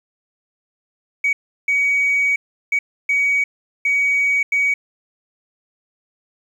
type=tone bursts at uneven times; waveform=sine; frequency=2258 Hz; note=C#7; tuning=31 cents sharp; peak=-13 dBFS; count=6; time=1.24-1.33 / 1.68-2.36 / 2.72-2.79 / 3.09-3.44 / 3.85-4.43 / 4.52-4.74 s; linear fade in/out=5 ms; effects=tanh soft clip ceiling -11 dBFS + 8-bit